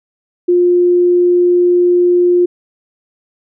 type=tone; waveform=sine; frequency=354 Hz; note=F4; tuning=23 cents sharp; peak=-7 dBFS; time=0.48-2.46 s; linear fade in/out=10 ms; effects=none